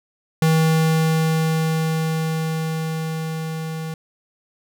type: tone with level ramp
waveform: square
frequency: 160 Hz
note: D#3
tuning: 49 cents sharp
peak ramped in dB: -14 to -27 dBFS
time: 0.42-3.94 s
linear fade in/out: 2 ms
effects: none